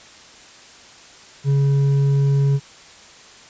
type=tone with hard clipping; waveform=sine; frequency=139.3 Hz; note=C#3; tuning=9 cents sharp; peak=-15 dBFS; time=1.44-2.6 s; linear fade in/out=50 ms; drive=4 dB; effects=white hiss -44 dBFS RMS until 3.49 s + resampled to 16000 Hz